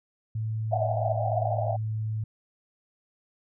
sine tone with pitch glide, 110 to 109.05 Hz, A2 to A2, 0 to -15 cents, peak -27 dBFS, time 0.35-2.24 s, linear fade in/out 5 ms, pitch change -15 cents, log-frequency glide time 1.17-1.92 s
pink band-pass noise, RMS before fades -29 dBFS, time 0.71-1.77 s, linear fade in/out 20 ms, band 610 to 760 Hz, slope 96 dB/octave
effects none

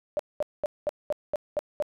sine tone bursts, 595 Hz, D5, 22 cents sharp, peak -23 dBFS, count 8, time 0.17-1.824 s, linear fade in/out 0 ms, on 23 ms, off 210 ms, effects none

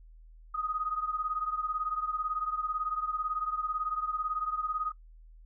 sine beating tone pair, 1244.5 / 1262.5 Hz, D#6 / D#6, 0 / +25 cents, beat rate 18 Hz, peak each -32 / -35 dBFS, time 0.54-4.92 s, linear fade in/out 10 ms, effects noise-tail reverb RT60 0.1 s tail -18 dB re dry + added 40 Hz sine -50 dBFS peak until 5.45 s

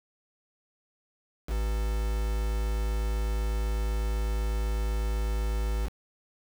triangle tone with quantisation, 54 Hz, A1, 32 cents flat, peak -24 dBFS, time 1.47-5.9 s, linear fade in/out 50 ms, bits 6, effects none

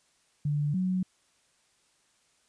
sine tone pair in turn, 146.83 / 184.99 Hz, D3 / F#3, 0 / 0 cents, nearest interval major third, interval 400 cents, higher second, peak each -25 dBFS, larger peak neither, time 0.45-0.74 / 0.74-1.03 s, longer neither, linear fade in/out 5 ms, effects white hiss -68 dBFS RMS until 2.48 s + resampled to 22050 Hz

